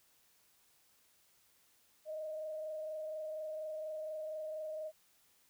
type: tone with frequency modulation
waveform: sine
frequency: 622.3 Hz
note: D#5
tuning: in tune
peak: -39 dBFS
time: 2.05-4.92 s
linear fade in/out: 50 ms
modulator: 24.2 Hz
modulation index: 0.45
effects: white hiss -70 dBFS RMS until 5.49 s